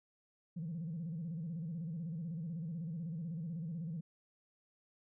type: tone with vibrato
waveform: sine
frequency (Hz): 164.81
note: E3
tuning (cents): 0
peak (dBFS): -37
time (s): 0.56-4.01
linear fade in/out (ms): 10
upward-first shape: square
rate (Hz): 16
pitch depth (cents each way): 110
effects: tanh soft clip ceiling -35 dBFS